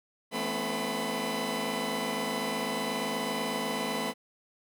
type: tone cluster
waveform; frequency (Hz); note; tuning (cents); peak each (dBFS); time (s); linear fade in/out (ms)
15% pulse; 166.8 / 218.5 / 246.5 / 266.8 / 1001; E3 / A3 / B3 / C4 / B5; +21 / -12 / -3 / +34 / +23; -35 / -28 / -31 / -31 / -29; 0.31-4.14; 50
effects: none